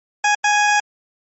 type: tone bursts at uneven times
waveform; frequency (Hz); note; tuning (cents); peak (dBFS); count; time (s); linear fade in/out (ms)
20% pulse; 830.6; G#5; 0; -8; 2; 0.24-0.35 / 0.44-0.8; 5
effects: MP3 32 kbps